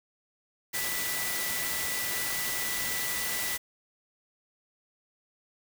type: tone in noise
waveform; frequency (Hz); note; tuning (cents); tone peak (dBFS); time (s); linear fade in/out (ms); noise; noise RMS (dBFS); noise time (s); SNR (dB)
sine; 1975.5; B6; 0; -36; 0.73-3.58; 20; white; -32; 0.73-3.58; -7
effects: none